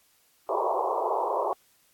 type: band-pass noise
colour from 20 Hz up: white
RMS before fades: -27 dBFS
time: 0.49-1.53 s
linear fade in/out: 0 ms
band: 360 to 1100 Hz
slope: 96 dB/octave
effects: white hiss -64 dBFS RMS until 1.93 s + AAC 64 kbps